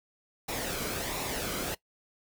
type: noise with flanger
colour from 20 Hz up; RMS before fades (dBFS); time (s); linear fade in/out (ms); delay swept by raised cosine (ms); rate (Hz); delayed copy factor
pink; -34; 0.48-1.75; 10; 0.63 to 1.13; 1.4; -0.5
effects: noise-tail reverb RT60 0.1 s tail -20 dB re dry